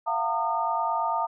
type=tone cluster; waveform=sine; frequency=681 / 730 / 912 / 1221 Hz; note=F5 / F#5 / A#5 / D#6; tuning=-44 / -24 / -38 / -33 cents; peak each=-31 / -33 / -26 / -30 dBFS; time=0.06-1.27 s; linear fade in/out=20 ms; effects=none